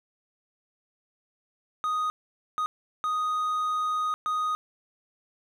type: tone bursts at uneven times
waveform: triangle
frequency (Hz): 1244.5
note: D#6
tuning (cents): 0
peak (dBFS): -23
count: 4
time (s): 1.84-2.1 / 2.58-2.66 / 3.04-4.14 / 4.26-4.55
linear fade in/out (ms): 0
effects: none